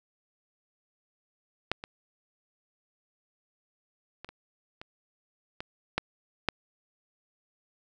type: clicks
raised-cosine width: 0.3 ms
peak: -10 / -22 / -25 / -28 / -26 / -20 / -10 / -8 dBFS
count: 8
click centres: 1.716 / 1.839 / 4.246 / 4.29 / 4.815 / 5.605 / 5.98 / 6.487 s
effects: none